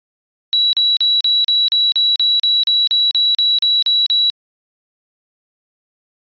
sine tone bursts, 3912 Hz, B7, 17 cents flat, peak -11 dBFS, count 16, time 0.53-4.3 s, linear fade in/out 0 ms, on 200 ms, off 38 ms, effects resampled to 11025 Hz

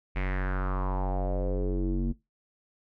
square tone with low-pass filter sweep, 46.89 Hz, F#1, 24 cents sharp, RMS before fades -28 dBFS, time 0.15-2.13 s, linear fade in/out 20 ms, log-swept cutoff 2300 to 250 Hz, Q 4.4, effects noise-tail reverb RT60 0.2 s tail -20 dB re dry

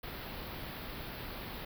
pink band-stop noise, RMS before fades -43 dBFS, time 0.03-1.65 s, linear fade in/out 5 ms, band 4700 to 12000 Hz, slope 48 dB/octave, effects none

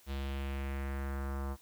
square tone with low-pass filter sweep, 68.5 Hz, C#2, 20 cents flat, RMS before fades -37 dBFS, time 0.06-1.57 s, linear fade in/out 50 ms, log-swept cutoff 3900 to 1100 Hz, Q 2.1, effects white hiss -62 dBFS RMS until 1.61 s

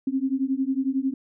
sine beating tone pair, 261.5 / 272.5 Hz, C4 / C#4, -1 / -29 cents, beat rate 11 Hz, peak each -25 dBFS, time 0.07-1.14 s, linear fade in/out 5 ms, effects none

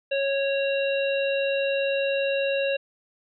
harmonic tone, 551 Hz, C#5, 11 cents flat, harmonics 1 / 3 / 5 / 7, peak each -23 / -34 / -30 / -37 dBFS, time 0.11-2.77 s, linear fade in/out 10 ms, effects none

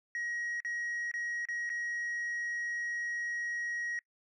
sine tone with dropouts, 1896 Hz, A#6, 29 cents sharp, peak -31 dBFS, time 0.15-3.99 s, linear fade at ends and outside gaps 1 ms, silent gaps 0.603-0.648 / 1.114-1.139 / 1.453-1.486 / 1.693-1.7 s, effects noise-tail reverb RT60 0.1 s tail -26 dB re dry + tanh soft clip ceiling -32 dBFS

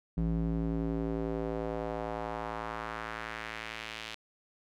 square tone with band-pass filter sweep, 55.5 Hz, A1, 16 cents sharp, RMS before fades -35 dBFS, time 0.17-4.15 s, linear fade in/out 5 ms, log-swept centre 170 to 3200 Hz, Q 1.5, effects none

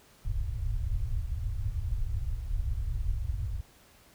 pink low-pass noise, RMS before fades -31 dBFS, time 0.25-3.61 s, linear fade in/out 5 ms, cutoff 110 Hz, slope 48 dB/octave, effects pink hiss -59 dBFS RMS until 4.14 s

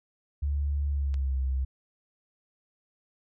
sine tone with pitch glide, 71.7 to 65.75 Hz, D2 to C2, -41 to +9 cents, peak -25 dBFS, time 0.42-1.65 s, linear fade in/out 10 ms, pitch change -150 cents, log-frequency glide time 0.89-1.38 s
click, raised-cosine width 0.2 ms, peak -29 dBFS, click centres 1.142 s
effects none

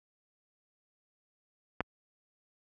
clicks, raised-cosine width 0.5 ms, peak -14 / -27 dBFS, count 2, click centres 1.806 / 1.81 s, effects high-pass 60 Hz 12 dB/octave

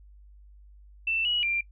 sine tone with pitch steps, 2670 / 2915 / 2376 Hz, E7 / F#7 / D7, +22 / -26 / +20 cents, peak -24 dBFS, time 1.07-1.61 s, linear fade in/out 5 ms, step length 180 ms, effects noise-tail reverb RT60 0.1 s tail -21 dB re dry + added 50 Hz sine -49 dBFS peak until 1.71 s

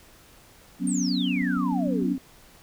sine chord, F# suspended fourth, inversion none, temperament just, 185 / 246.7 / 277.5 Hz, F#3 / B3 / C#4, 0 / -2 / +2 cents, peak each -27 dBFS, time 0.79-2.17 s, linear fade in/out 50 ms
sine exponential sweep, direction down, 9040 to 246.9 Hz, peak -30 dBFS, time 0.87-2.18 s, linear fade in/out 2 ms
click train, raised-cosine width 5 ms, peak -33 dBFS, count 6, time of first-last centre 1.42-2.179 s, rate 6.59 Hz
effects pink hiss -53 dBFS RMS until 2.62 s

